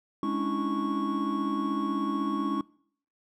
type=tone cluster; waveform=triangle; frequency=208.4 / 276.9 / 293 / 326.7 / 1105 Hz; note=G#3 / C#4 / D4 / E4 / C#6; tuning=+6 / -2 / -4 / -15 / -6 cents; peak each=-31 dBFS; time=0.23-2.61 s; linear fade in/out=2 ms; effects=noise-tail reverb RT60 0.6 s tail -23 dB re dry